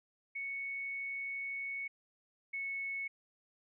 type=tone pair in turn; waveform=sine; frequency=2217 / 2205 Hz; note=C#7 / C#7; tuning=0 / -10 cents; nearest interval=unison; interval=10 cents; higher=first; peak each=-37 / -36 dBFS; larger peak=second; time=0.35-1.88 / 2.53-3.08 s; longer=first; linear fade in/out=10 ms; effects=none